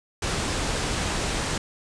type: low-pass noise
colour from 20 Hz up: pink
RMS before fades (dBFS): -27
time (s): 0.22-1.58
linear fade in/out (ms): 5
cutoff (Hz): 9200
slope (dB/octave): 48
effects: none